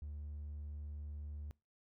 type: tone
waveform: triangle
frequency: 74 Hz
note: D2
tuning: 14 cents sharp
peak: -40 dBFS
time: 0.02-1.51 s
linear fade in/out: 0 ms
effects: noise-tail reverb RT60 0.3 s tail -25 dB re dry + tanh soft clip ceiling -37 dBFS